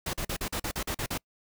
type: noise bursts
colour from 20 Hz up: pink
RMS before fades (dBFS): -32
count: 10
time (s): 0.06-1.178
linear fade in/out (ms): 5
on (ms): 74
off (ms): 42
effects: noise-tail reverb RT60 0.1 s tail -26 dB re dry